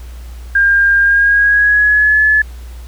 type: tone with pitch glide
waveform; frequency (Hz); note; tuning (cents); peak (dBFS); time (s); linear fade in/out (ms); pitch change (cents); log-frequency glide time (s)
sine; 1605 to 1720.2; G6 to A6; +40 to -40; -7; 0.55-2.42; 5; +120; 1.01-2.22
effects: added 60 Hz sine -27 dBFS peak until 2.87 s + pink hiss -43 dBFS RMS until 2.87 s